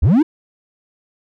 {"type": "linear sweep", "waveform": "triangle", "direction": "up", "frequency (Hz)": [54, 335.7], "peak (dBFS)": -7, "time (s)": [0.02, 0.23], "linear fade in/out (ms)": 10, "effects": []}